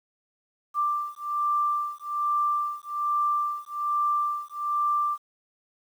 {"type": "beating tone pair", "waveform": "sine", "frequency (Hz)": [1180, 1181.2], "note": ["D6", "D6"], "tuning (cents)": [8, 10], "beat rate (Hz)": 1.2, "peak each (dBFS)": -27, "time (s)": [0.74, 5.18], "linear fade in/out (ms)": 50, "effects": ["9-bit"]}